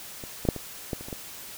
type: clicks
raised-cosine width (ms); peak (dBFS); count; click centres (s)
2; -25 / -17 / -6 / -21 / -15 / -27 / -26 / -20; 8; 0.238 / 0.452 / 0.488 / 0.563 / 0.932 / 1.01 / 1.085 / 1.128
effects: white hiss -42 dBFS RMS until 1.57 s